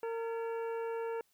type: harmonic tone with a mistuned harmonic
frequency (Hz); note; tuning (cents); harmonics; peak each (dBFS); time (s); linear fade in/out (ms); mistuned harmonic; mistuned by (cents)
457.9; A#4; -31; 1 / 2 / 3 / 4 / 5 / 6; -35 / -43 / -50 / -53 / -57 / -58; 0.03-1.21; 2; 4; -120
effects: white hiss -73 dBFS RMS until 1.33 s